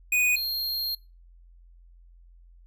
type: tone pair in turn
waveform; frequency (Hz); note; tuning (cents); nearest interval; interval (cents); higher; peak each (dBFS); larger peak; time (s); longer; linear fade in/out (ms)
square; 2479 / 4222; D#7 / C8; -7 / +15; major sixth; 922; second; -21 / -27; first; 0.12-0.36 / 0.36-0.95; second; 5
effects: noise-tail reverb RT60 0.3 s tail -24 dB re dry + added 43 Hz sine -50 dBFS peak until 2.66 s